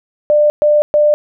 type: tone bursts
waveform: sine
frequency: 596 Hz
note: D5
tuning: 25 cents sharp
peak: -7 dBFS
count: 3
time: 0.3-1.14 s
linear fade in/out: 0 ms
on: 200 ms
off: 120 ms
effects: none